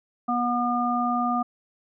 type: harmonic tone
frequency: 242.1 Hz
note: B3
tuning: 34 cents flat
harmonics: 1 / 3 / 5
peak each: -26 / -26 / -26 dBFS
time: 0.28-1.43 s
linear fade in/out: 10 ms
effects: none